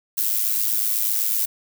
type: noise with amplitude modulation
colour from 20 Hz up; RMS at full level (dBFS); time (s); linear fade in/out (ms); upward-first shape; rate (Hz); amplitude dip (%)
violet; -19; 0.17-1.46; 10; sine; 108; 65
effects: none